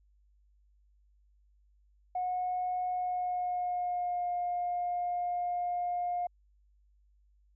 sine tone with pitch glide, 728 to 709.3 Hz, F#5 to F5, -28 to +27 cents, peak -29 dBFS, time 2.15-6.27 s, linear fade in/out 5 ms, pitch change -45 cents, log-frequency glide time 2.88-4.31 s, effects tanh soft clip ceiling -25 dBFS + added 50 Hz sine -63 dBFS peak until 7.55 s

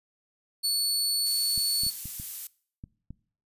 sawtooth tone, 4435 Hz, C#8, in tune, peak -21 dBFS, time 0.63-1.91 s, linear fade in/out 20 ms
violet noise, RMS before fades -34 dBFS, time 1.26-2.47 s, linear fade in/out 2 ms
clicks, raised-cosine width 5 ms, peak -28 dBFS, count 7, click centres 1.578 / 1.835 / 1.866 / 2.056 / 2.199 / 2.839 / 3.106 s
effects noise-tail reverb RT60 0.5 s tail -22 dB re dry + resampled to 32000 Hz

